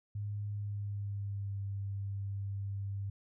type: tone with pitch glide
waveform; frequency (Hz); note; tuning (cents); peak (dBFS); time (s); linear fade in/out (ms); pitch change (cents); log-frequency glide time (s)
sine; 103 to 99.2; G#2 to G2; -14 to +21; -35; 0.15-3.1; 5; -65; 0.51-1.59
effects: none